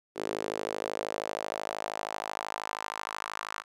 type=tone with high-pass filter sweep; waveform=sawtooth; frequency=52.9 Hz; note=G#1; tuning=33 cents sharp; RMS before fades=-36 dBFS; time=0.15-3.64 s; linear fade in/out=50 ms; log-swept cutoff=390 to 1200 Hz; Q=2.5; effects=low-pass 10000 Hz 12 dB/octave